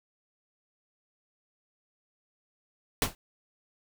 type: noise with exponential decay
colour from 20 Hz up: pink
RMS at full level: -20 dBFS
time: 3.02-3.15 s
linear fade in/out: 1 ms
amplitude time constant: 28 ms
effects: none